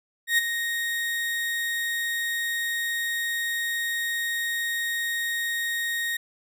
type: tone with ADSR envelope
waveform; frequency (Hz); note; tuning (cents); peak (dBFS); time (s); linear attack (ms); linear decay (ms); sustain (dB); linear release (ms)
35% pulse; 1864.7; A#6; 0; -15; 0.27-6.17; 110; 17; -9; 6
effects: none